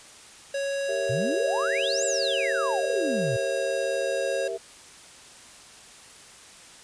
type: tone with pitch glide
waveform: square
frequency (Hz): 554.4 to 544.6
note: C#5 to C#5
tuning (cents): 0 to -31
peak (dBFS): -27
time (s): 0.54-4.48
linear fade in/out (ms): 5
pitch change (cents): -31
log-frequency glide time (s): 0.95-3.32
type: chord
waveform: sine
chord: E diminished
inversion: first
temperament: equal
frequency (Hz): 392 / 466.2 / 659.3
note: G4 / Bb4 / E5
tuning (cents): 0 / 0 / 0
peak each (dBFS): -33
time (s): 0.88-4.58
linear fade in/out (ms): 20
type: exponential two-way sweep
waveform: sine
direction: up then down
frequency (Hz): 110 to 7902 to 110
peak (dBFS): -27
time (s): 1.09-3.37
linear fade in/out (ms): 10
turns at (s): 2.05
effects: white hiss -48 dBFS RMS until 6.83 s + resampled to 22050 Hz